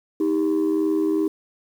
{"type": "tone pair together", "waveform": "sine", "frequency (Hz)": [314.6, 397.1], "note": ["D#4", "G4"], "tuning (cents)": [19, 22], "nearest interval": "major third", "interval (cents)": 403, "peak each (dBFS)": [-18, -21], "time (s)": [0.2, 1.28], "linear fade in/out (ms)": 5, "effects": ["tanh soft clip ceiling -15 dBFS", "8-bit"]}